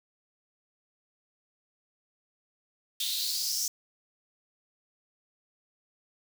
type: noise with high-pass filter sweep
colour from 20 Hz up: white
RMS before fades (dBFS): -31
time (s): 3-3.68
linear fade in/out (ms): 2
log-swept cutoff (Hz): 3500 to 5900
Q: 5.4
effects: none